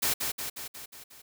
white noise with echo, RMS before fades -27 dBFS, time 0.02-0.14 s, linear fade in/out 10 ms, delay 180 ms, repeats 6, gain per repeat -4 dB, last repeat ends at 1.22 s, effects none

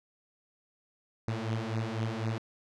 sawtooth beating tone pair, 110 / 114 Hz, A2 / A#2, 0 / -38 cents, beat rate 4 Hz, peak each -30 dBFS, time 1.28-2.38 s, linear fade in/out 0 ms, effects low-pass 5000 Hz 12 dB/octave

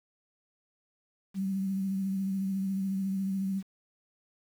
sine tone with vibrato, 193 Hz, G3, 27 cents flat, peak -28 dBFS, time 1.34-3.63 s, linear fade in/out 50 ms, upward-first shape triangle, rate 14 Hz, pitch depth 34 cents each way, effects 9-bit

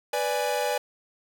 45% pulse chord, G# diminished, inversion first, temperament equal, 493.9 / 587.3 / 830.6 Hz, B4 / D5 / G#5, 0 / 0 / 0 cents, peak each -29 dBFS, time 0.13-0.78 s, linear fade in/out 5 ms, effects none

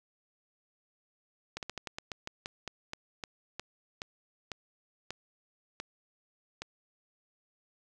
slowing click train, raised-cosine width 0.2 ms, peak -20 dBFS, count 18, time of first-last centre 1.57-6.62 s, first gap 58 ms, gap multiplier 1.18, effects none

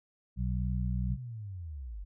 harmonic tone, 61.74 Hz, B1, in tune, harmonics 1 / 2 / 3, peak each -31 / -34 / -36 dBFS, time 0.36-1.18 s, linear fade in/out 50 ms
sine linear sweep, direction down, 140.2 to 44.12 Hz, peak -38 dBFS, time 1.07-2.05 s, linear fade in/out 20 ms
effects none

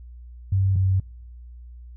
sine tone pair in turn, 96.4 / 94.91 Hz, G2 / F#2, -28 / +45 cents, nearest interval unison, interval 27 cents, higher first, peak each -17 dBFS, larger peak neither, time 0.52-0.76 / 0.76-1 s, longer neither, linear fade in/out 5 ms, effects noise-tail reverb RT60 0.7 s tail -26 dB re dry + added 60 Hz sine -39 dBFS peak until 1.96 s

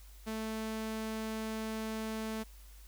sawtooth tone, 220 Hz, A3, in tune, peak -32 dBFS, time 0.26-2.44 s, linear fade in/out 20 ms, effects added 50 Hz sine -51 dBFS peak until 2.87 s + white hiss -61 dBFS RMS until 2.87 s

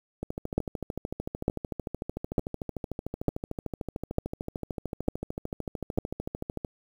two click trains, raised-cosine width 2 ms, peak -19 / -10 dBFS, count 87 / 7, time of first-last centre 0.23-6.648 / 0.58-5.985 s, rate 13.4 / 1.11 Hz, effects 8-bit

